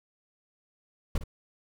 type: noise with echo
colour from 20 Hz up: brown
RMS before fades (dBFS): -22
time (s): 1.15-1.18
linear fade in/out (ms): 5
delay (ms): 58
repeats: 1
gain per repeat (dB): -13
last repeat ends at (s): 1.238
effects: none